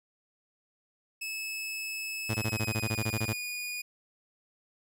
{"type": "tone with pitch glide", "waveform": "sawtooth", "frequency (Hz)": [2600, 2454], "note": ["E7", "D#7"], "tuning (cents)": [-24, -25], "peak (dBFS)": -31, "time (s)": [1.21, 3.82], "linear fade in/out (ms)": 10, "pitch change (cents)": -101, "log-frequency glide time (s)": [2.31, 3.01]}
{"type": "tone bursts", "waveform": "sawtooth", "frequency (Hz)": 110, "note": "A2", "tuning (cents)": 0, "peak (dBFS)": -24, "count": 14, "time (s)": [2.29, 3.332], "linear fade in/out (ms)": 10, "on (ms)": 54, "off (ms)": 22}
{"effects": []}